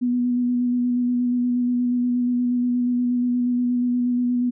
sine tone with vibrato, 245.3 Hz, B3, 12 cents flat, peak -18 dBFS, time 0.01-4.51 s, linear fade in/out 20 ms, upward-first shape square, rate 8.4 Hz, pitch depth 13 cents each way, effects none

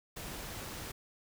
pink noise, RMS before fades -43 dBFS, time 0.16-0.92 s, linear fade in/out 10 ms, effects none

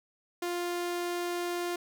sawtooth tone, 350.2 Hz, F4, 5 cents sharp, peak -27 dBFS, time 0.42-1.76 s, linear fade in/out 5 ms, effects none

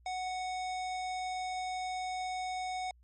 square tone, 740 Hz, F#5, in tune, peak -35 dBFS, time 0.06-2.91 s, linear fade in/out 2 ms, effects added 60 Hz sine -59 dBFS peak until 3.03 s + MP3 32 kbps

